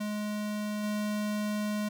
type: tone with level steps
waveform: square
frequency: 209.8 Hz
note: G#3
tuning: 18 cents sharp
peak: -32 / -30 dBFS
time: 0-1.89 s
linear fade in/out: 10 ms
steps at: 0.83 s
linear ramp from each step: 10 ms
effects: none